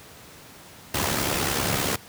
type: noise with amplitude modulation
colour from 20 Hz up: pink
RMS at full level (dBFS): -22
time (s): 0.94-1.96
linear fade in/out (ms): 5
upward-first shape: sine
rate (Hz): 70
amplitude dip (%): 55
effects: pink hiss -46 dBFS RMS until 2.08 s + high-pass 80 Hz 12 dB/octave